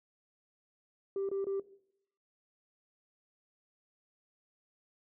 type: tone bursts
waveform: sine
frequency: 392 Hz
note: G4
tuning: in tune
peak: -30 dBFS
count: 3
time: 1.16-1.598 s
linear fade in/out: 2 ms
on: 130 ms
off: 24 ms
effects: noise-tail reverb RT60 0.7 s tail -17 dB re dry + tanh soft clip ceiling -29 dBFS